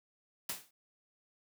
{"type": "noise with exponential decay", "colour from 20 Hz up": "white", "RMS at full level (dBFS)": -34, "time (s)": [0.49, 0.71], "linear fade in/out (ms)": 5, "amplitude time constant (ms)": 47, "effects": ["high-pass 100 Hz 12 dB/octave"]}